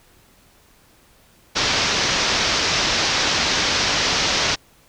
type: low-pass noise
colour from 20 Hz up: white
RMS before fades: -20 dBFS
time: 1.55-4.56 s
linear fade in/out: 20 ms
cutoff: 6000 Hz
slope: 48 dB/octave
effects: pink hiss -54 dBFS RMS until 4.88 s